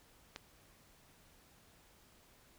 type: click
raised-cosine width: 0.2 ms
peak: -26 dBFS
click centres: 0.361 s
effects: pink hiss -65 dBFS RMS until 2.58 s